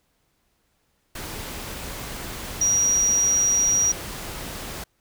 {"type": "tone in noise", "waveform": "sine", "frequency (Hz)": 5750, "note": "F8", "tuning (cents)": 50, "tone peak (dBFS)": -17, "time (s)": [2.61, 3.92], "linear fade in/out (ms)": 5, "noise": "pink", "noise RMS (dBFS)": -34, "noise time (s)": [1.15, 4.84], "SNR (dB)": 14, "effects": ["pink hiss -69 dBFS RMS until 5 s"]}